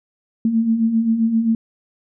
sine beating tone pair, 220 / 227.6 Hz, A3 / A#3, 0 / -41 cents, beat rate 7.6 Hz, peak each -23 / -15 dBFS, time 0.45-1.55 s, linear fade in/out 2 ms, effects none

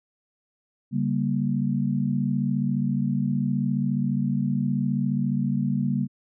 sine chord, G diminished, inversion second, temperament just, 141.12 / 196 / 235.2 Hz, Db3 / G3 / Bb3, +31 / 0 / +16 cents, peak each -26 dBFS, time 0.91-6.08 s, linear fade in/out 50 ms, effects none

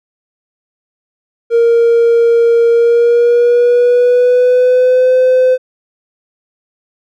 triangle tone with pitch glide, 466.2 to 511.3 Hz, A#4 to C5, 0 to -40 cents, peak -3 dBFS, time 1.5-5.58 s, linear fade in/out 50 ms, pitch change +160 cents, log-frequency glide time 2.71-5.15 s, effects tanh soft clip ceiling -1 dBFS

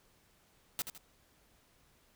white noise with echo, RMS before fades -35 dBFS, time 0.79-0.82 s, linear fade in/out 0 ms, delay 79 ms, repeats 2, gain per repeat -8 dB, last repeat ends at 0.978 s, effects pink hiss -68 dBFS RMS until 2.15 s

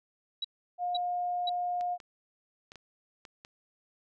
sine tone bursts, 3900 Hz, B7, 23 cents flat, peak -30 dBFS, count 3, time 0.42-1.495 s, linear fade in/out 5 ms, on 25 ms, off 500 ms
sine tone, 712 Hz, F5, 33 cents sharp, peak -29 dBFS, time 0.78-1.98 s, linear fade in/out 50 ms
clicks, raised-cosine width 0.2 ms, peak -30 dBFS, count 6, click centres 1.81 / 2.002 / 2.719 / 2.757 / 3.252 / 3.449 s
effects none

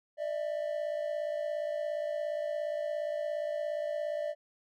triangle tone pair together, 594.8 / 652 Hz, D5 / E5, +22 / -19 cents, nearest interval major second, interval 159 cents, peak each -31 / -35 dBFS, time 0.17-4.35 s, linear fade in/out 50 ms, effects none

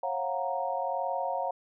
sine chord, Gb major seventh, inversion second, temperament equal with one note detuned, 544.8 / 698.5 / 740 / 932.3 Hz, Db5 / F5 / Gb5 / Bb5, -30 / 0 / 0 / 0 cents, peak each -34 dBFS, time 0.03-1.51 s, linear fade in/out 5 ms, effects none

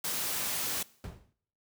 white noise, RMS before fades -33 dBFS, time 0.04-0.83 s, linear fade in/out 5 ms
brown noise with exponential decay, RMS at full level -32 dBFS, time 1.04-1.33 s, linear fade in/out 0 ms, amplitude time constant 62 ms
effects noise-tail reverb RT60 0.7 s tail -22 dB re dry + high-pass 60 Hz 12 dB/octave

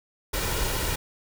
pink noise with comb filter, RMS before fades -27 dBFS, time 0.33-0.96 s, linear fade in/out 10 ms, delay 2.1 ms, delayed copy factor +0.5, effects none

